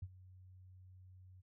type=tone with ADSR envelope; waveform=sine; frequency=92.5 Hz; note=F#2; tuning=in tune; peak=-39 dBFS; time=0.02-1.42 s; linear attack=7 ms; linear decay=47 ms; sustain=-17 dB; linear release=22 ms; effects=none